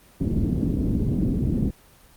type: low-pass noise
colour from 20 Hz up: white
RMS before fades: -23 dBFS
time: 0.2-1.71 s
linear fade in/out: 10 ms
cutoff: 280 Hz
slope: 24 dB/octave
effects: pink hiss -53 dBFS RMS until 2.16 s + Opus 24 kbps